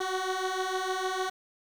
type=beating tone pair; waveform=15% pulse; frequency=370 / 376.6 Hz; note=F#4 / F#4; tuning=0 / +31 cents; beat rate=6.6 Hz; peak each=-27 / -24 dBFS; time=0-1.3 s; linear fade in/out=10 ms; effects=low-pass 7000 Hz 12 dB/octave + 8-bit